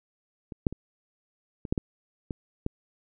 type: clicks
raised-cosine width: 3 ms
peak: -25 / -9 / -23 / -23 / -11 / -14 / -19 / -15 dBFS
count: 8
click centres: 0.522 / 0.668 / 0.726 / 1.652 / 1.725 / 1.778 / 2.308 / 2.664 s
effects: none